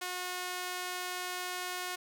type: tone with high-pass filter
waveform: sawtooth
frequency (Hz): 362.1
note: F#4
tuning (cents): -37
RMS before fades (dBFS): -38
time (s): 0.01-1.96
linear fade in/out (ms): 10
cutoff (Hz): 830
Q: 0.53
effects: none